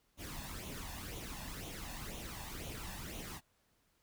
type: noise with flanger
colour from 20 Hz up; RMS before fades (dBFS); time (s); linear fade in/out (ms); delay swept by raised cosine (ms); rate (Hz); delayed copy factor
pink; -45; 0.17-3.41; 50; 0.3 to 1.15; 2; +0.6
effects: pink hiss -75 dBFS RMS until 4.02 s